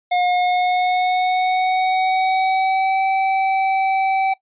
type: tone with pitch glide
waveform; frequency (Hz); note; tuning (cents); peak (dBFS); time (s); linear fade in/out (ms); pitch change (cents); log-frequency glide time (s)
square; 718 to 769.5; F5 to G5; +48 to -32; -16; 0.11-4.34; 10; +120; 0.25-3.04
effects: noise-tail reverb RT60 0.1 s tail -20 dB re dry + resampled to 8000 Hz

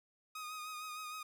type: tone with vibrato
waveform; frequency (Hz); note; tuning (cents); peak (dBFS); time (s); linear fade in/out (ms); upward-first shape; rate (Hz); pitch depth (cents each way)
sawtooth; 1244.5; D#6; 0; -39; 0.35-1.23; 5; sine; 6.5; 32
effects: none

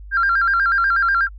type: tone with vibrato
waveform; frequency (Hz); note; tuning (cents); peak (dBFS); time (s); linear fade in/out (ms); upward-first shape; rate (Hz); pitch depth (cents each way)
sine; 1480; F#6; 0; -13; 0.11-1.29; 50; square; 8.2; 130
effects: tanh soft clip ceiling -10 dBFS + added 50 Hz sine -34 dBFS peak until 1.38 s

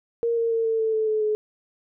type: tone with pitch steps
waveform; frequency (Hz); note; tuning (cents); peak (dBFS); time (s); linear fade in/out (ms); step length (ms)
sine; 466.2 / 460.3 / 454.5 / 448.8 / 443.1 / 437.5 / 432 / 426.5; A#4 / A#4 / A#4 / A4 / A4 / A4 / A4 / G#4; 0 / -22 / -44 / +34 / +12 / -10 / -32 / +46; -20; 0.23-1.35; 0; 140
effects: none

